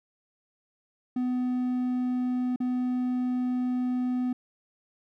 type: tone with dropouts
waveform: triangle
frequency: 250.4 Hz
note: B3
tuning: 24 cents sharp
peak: -23 dBFS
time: 1.16-4.33 s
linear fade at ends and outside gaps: 5 ms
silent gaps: 2.561-2.602 s
effects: none